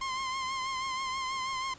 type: tone with vibrato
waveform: sawtooth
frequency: 1051 Hz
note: C6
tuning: 7 cents sharp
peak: -28 dBFS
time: 0.01-1.74 s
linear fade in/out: 5 ms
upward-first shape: triangle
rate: 6.2 Hz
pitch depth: 47 cents each way
effects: pink hiss -53 dBFS RMS until 1.78 s + resampled to 16000 Hz